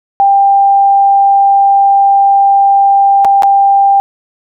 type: tone with dropouts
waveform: sine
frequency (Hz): 793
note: G5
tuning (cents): +20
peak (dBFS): -4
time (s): 0.2-4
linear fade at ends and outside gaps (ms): 0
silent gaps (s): 3.247-3.251 / 3.423-3.433
effects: none